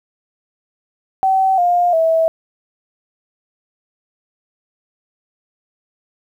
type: tone with pitch steps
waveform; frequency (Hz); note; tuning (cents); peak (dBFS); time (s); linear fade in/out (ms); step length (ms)
sine; 765 / 705.6 / 650.8; G5 / F5 / E5; -42 / +18 / -22; -11; 1.23-2.28; 0; 350
effects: 8-bit

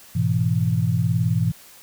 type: chord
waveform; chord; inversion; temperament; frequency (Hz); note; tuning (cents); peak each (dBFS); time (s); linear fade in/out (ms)
sine; E major; first; equal with one note detuned; 104.67 / 123.47 / 164.81; G#2 / B2 / E3; +14 / 0 / 0; -22; 0.15-1.52; 10
effects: white hiss -47 dBFS RMS until 1.82 s

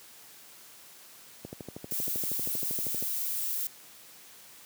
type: click train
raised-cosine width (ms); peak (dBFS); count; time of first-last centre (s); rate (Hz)
2; -25; 21; 1.45-3.025; 12.7
type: noise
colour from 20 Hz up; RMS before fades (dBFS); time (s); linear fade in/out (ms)
violet; -32; 1.91-3.67; 2
effects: white hiss -52 dBFS RMS until 4.65 s + high-pass 100 Hz 12 dB/octave

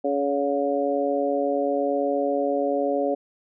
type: harmonic tone with a mistuned harmonic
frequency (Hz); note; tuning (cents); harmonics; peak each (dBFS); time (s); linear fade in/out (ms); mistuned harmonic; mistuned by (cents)
141; C#3; +30; 2 / 3 / 4 / 5; -27 / -27 / -24 / -29; 0.04-3.15; 10; 5; +21
effects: none

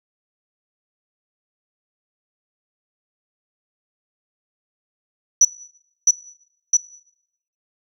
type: tone with echo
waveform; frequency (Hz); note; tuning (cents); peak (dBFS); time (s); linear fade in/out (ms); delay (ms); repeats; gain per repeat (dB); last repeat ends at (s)
sine; 5920; F#8; 0; -6; 5.41-5.45; 5; 660; 2; -2; 6.77
effects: noise-tail reverb RT60 0.8 s tail -20 dB re dry + tanh soft clip ceiling -5 dBFS

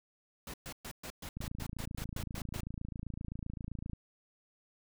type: noise bursts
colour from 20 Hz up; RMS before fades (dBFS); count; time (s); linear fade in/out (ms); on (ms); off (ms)
pink; -44; 12; 0.47-2.606; 2; 68; 120
type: click train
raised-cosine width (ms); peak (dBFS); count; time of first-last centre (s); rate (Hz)
5; -28; 72; 1.37-3.933; 27.7
effects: none

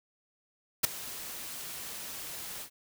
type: noise with ADSR envelope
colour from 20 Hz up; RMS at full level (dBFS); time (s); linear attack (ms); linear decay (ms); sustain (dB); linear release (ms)
white; -21; 0.83-2.7; 16; 7; -20; 84
effects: none

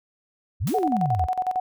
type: exponential two-way sweep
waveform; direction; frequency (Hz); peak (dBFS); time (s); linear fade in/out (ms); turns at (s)
sine; up then down; 69.3 to 466.2 to 69.3; -22; 0.6-1.27; 20; 0.75
type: noise with exponential decay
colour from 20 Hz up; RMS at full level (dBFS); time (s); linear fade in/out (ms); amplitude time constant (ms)
white; -32; 0.67-0.92; 2; 54
type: tone with tremolo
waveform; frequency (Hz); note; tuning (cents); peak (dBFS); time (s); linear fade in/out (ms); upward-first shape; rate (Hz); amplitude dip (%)
sine; 740; F#5; 0; -20; 0.74-1.6; 5; square; 11; 75
effects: none

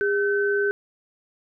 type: tone pair together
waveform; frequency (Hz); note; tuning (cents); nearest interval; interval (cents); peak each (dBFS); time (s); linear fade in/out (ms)
sine; 405.7 / 1528; G#4 / G6; -41 / -45; octave + major seventh; 2296; -21 / -24; 0.01-0.71; 0
effects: none

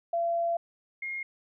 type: tone pair in turn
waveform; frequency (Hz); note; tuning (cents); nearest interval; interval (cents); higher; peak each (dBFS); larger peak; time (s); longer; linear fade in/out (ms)
sine; 680 / 2138; F5 / C7; -46 / +37; octave + minor sixth; 1983; second; -25 / -32; first; 0.13-0.57 / 1.02-1.23; first; 5
effects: none

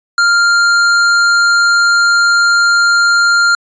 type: tone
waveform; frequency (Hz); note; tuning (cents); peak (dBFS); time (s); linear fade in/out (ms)
square; 1396.9; F6; 0; -8; 0.18-3.55; 2
effects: resampled to 16000 Hz

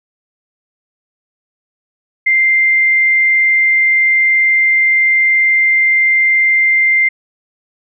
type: tone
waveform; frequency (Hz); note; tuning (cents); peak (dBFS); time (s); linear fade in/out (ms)
sine; 2093; C7; 0; -8; 2.26-7.09; 10
effects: none

